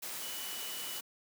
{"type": "tone in noise", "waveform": "sine", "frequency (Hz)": 2960, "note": "F#7", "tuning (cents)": 0, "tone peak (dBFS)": -45, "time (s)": [0.22, 1], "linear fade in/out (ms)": 10, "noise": "white", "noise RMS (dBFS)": -41, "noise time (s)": [0.02, 1.01], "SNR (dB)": -7, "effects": ["high-pass 200 Hz 12 dB/octave"]}